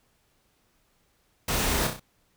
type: noise with echo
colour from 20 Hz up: pink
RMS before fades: -27 dBFS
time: 1.48-1.87 s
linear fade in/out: 5 ms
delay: 32 ms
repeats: 4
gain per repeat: -5 dB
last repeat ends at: 1.998 s
effects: pink hiss -68 dBFS RMS until 2.36 s